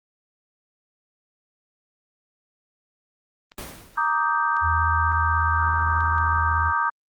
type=clicks; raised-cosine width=0.2 ms; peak=-28 dBFS; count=4; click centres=3.519 / 4.567 / 6.006 / 6.182 s
type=noise with exponential decay; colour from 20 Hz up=pink; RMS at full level=-32 dBFS; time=3.58-4.27 s; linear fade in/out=2 ms; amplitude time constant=150 ms
type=chord; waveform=sine; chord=Eb major seventh; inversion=second; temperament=equal with one note detuned; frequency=932.3 / 1167.9 / 1244.5 / 1568 Hz; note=Bb5 / D6 / Eb6 / G6; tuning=0 / -10 / 0 / 0 cents; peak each=-25 dBFS; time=3.97-6.9 s; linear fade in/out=10 ms
type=tone with pitch glide; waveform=sine; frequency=80.8 to 80.24 Hz; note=E2 to E2; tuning=-34 to -46 cents; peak=-23 dBFS; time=4.61-6.73 s; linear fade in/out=50 ms; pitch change=-12 cents; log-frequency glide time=6.07-6.57 s
effects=Opus 24 kbps